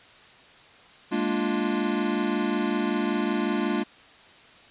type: chord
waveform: square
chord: Bb dominant seventh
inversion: third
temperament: equal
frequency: 207.7 / 233.1 / 293.7 / 349.2 Hz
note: Ab3 / Bb3 / D4 / F4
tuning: 0 / 0 / 0 / 0 cents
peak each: -30 dBFS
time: 1.11-3.84 s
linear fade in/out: 20 ms
effects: white hiss -51 dBFS RMS until 4.7 s + resampled to 8000 Hz